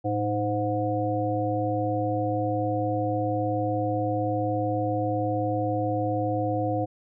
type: harmonic tone with a mistuned harmonic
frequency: 103.7 Hz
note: G#2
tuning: 2 cents flat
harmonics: 1 / 3 / 5 / 7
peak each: -29 / -29 / -29 / -29 dBFS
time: 0.04-6.86 s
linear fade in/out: 20 ms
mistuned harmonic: 1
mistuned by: +100 cents
effects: none